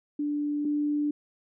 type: tone pair in turn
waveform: sine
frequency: 293.4 / 294.6 Hz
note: D4 / D4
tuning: -2 / +6 cents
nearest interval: unison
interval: 8 cents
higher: second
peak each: -26 / -24 dBFS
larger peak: second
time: 0.19-0.65 / 0.65-1.11 s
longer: neither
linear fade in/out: 5 ms
effects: none